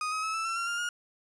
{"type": "tone with pitch steps", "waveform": "35% pulse", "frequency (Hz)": [1244.5, 1269.2, 1294.4, 1320, 1346.2, 1372.9, 1400.1, 1427.9], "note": ["D#6", "D#6", "E6", "E6", "E6", "F6", "F6", "F6"], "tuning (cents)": [0, 34, -32, 2, 36, -30, 4, 38], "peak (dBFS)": -28, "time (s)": [0.01, 0.89], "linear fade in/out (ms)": 2, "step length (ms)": 110, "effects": ["resampled to 22050 Hz"]}